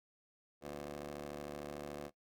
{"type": "ring-modulated tone", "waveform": "15% pulse", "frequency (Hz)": 73.5, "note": "D2", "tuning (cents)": 2, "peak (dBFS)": -34, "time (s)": [0.61, 2.11], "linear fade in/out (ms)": 50, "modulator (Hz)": 427, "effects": ["noise-tail reverb RT60 0.1 s tail -18 dB re dry"]}